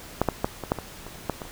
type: clicks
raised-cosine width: 1 ms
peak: -6 / -7 / -8 / -18 / -7 / -17 / -25 / -10 / -19 / -28 dBFS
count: 10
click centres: 0.216 / 0.287 / 0.445 / 0.637 / 0.719 / 0.787 / 1.066 / 1.297 / 1.418 / 1.453 s
effects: pink hiss -43 dBFS RMS until 1.51 s